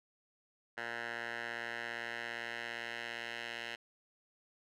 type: tone with band-pass filter sweep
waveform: 10% pulse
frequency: 117.5 Hz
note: A#2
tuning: 14 cents sharp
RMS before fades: -42 dBFS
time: 0.77-3.76 s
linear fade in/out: 10 ms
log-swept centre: 1600 to 2400 Hz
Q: 2
effects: none